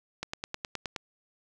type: click train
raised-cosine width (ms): 0.2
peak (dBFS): -16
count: 8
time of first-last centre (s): 0.23-0.962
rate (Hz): 9.56
effects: none